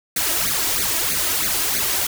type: noise with flanger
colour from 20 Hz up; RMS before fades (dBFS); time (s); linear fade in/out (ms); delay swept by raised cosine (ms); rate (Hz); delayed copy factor
white; -21; 0.16-2.07; 5; 0.46 to 3.16; 3.1; +0.9
effects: none